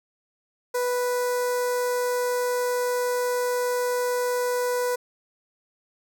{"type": "tone with notch filter", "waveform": "sawtooth", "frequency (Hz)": 493.2, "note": "B4", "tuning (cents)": -2, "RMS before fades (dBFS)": -25, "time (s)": [0.74, 4.96], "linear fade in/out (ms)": 10, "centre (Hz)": 3000, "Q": 0.72, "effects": []}